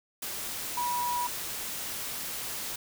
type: tone in noise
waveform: sine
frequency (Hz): 972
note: B5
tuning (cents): -28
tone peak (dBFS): -28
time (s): 0.77-1.27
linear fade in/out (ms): 5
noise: white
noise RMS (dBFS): -36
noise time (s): 0.22-2.76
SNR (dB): +5
effects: none